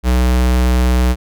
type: tone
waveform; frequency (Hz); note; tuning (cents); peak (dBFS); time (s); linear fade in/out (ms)
square; 62.2; B1; +13; -11; 0.03-1.16; 50
effects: none